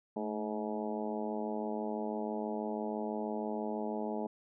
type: harmonic tone with a mistuned harmonic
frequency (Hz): 106.1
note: G#2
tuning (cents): +38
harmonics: 2 / 3 / 4 / 5 / 6 / 7 / 8 / 9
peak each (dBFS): -38 / -43 / -40 / -45 / -42 / -47 / -43 / -52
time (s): 0.16-4.27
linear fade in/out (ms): 5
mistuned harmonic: 2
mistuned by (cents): +46
effects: none